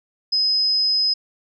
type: tone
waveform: sine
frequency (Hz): 5060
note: D#8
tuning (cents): +28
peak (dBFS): -16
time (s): 0.32-1.14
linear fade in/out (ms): 10
effects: none